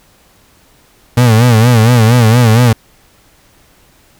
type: tone with vibrato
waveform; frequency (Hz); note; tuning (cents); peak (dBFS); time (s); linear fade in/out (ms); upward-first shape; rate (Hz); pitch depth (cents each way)
35% pulse; 116.54; A#2; 0; -3; 1.17-2.73; 5; sine; 4.3; 120
effects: pink hiss -48 dBFS RMS until 4.19 s